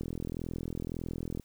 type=click train; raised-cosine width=3 ms; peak=-23 dBFS; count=59; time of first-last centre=0.01-1.398 s; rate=41.8 Hz; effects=white hiss -68 dBFS RMS until 1.44 s